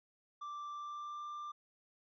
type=tone with pitch glide; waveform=triangle; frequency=1174.7 to 1187 Hz; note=D6 to D6; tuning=0 to +18 cents; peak=-40 dBFS; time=0.41-1.52 s; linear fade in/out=10 ms; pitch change=+18 cents; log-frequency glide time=0.71-1.26 s; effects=resampled to 16000 Hz